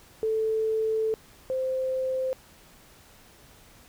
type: tone pair in turn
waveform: sine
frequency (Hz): 440.2 / 520.8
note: A4 / C5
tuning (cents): +1 / -8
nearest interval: minor third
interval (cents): 291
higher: second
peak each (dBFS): -23 / -25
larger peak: first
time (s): 0.23-1.14 / 1.5-2.33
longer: first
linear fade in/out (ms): 0
effects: pink hiss -54 dBFS RMS until 3.88 s